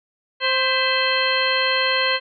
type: harmonic tone with a mistuned harmonic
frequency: 523.3 Hz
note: C5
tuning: in tune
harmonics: 1 / 2 / 3 / 4 / 5 / 6 / 8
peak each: -25 / -25 / -25 / -25 / -25 / -25 / -25 dBFS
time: 0.4-2.2 s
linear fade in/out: 50 ms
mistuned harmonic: 4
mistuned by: -70 cents
effects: none